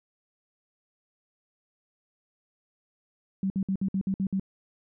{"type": "tone bursts", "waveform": "sine", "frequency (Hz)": 192.5, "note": "G3", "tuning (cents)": -31, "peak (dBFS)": -24, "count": 8, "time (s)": [3.43, 4.397], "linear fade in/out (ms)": 2, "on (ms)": 71, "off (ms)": 57, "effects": []}